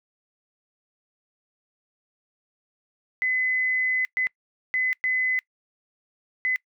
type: tone bursts at uneven times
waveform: sine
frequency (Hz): 2025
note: B6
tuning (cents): +43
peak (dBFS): -21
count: 5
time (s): 3.22-4.05 / 4.17-4.27 / 4.74-4.93 / 5.04-5.39 / 6.45-6.56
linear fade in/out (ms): 0
effects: noise-tail reverb RT60 0.1 s tail -24 dB re dry